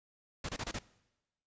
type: noise bursts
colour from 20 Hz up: pink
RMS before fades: -38 dBFS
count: 5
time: 0.44-0.789 s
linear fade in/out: 5 ms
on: 49 ms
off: 26 ms
effects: noise-tail reverb RT60 1.0 s tail -21 dB re dry + resampled to 16000 Hz